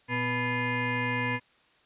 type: tone with frequency modulation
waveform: sine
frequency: 987.8 Hz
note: B5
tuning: in tune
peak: -26 dBFS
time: 0.08-1.4 s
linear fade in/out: 50 ms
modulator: 369 Hz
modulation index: 3.9
effects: white hiss -63 dBFS RMS until 1.85 s + resampled to 8000 Hz